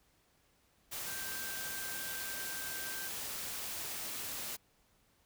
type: tone in noise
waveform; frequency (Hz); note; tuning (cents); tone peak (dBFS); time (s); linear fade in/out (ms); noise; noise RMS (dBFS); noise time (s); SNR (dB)
sine; 1568; G6; 0; -45; 1.06-3.09; 20; white; -41; 0.91-4.57; -7
effects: pink hiss -71 dBFS RMS until 5.25 s